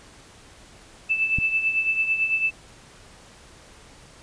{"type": "tone with tremolo", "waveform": "sine", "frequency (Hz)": 2637, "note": "E7", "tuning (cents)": 0, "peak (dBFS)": -17, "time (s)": [1.09, 2.51], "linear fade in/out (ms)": 20, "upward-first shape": "triangle", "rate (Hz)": 9, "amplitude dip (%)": 70}
{"type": "click", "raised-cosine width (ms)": 5, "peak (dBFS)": -14, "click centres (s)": 1.386}
{"effects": ["pink hiss -49 dBFS RMS until 4.22 s", "resampled to 22050 Hz"]}